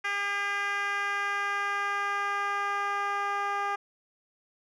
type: tone with band-pass filter sweep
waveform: 10% pulse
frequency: 403.4 Hz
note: G4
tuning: 50 cents sharp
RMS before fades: -30 dBFS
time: 0.04-3.76 s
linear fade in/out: 10 ms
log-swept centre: 1900 to 1000 Hz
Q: 1.6
effects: none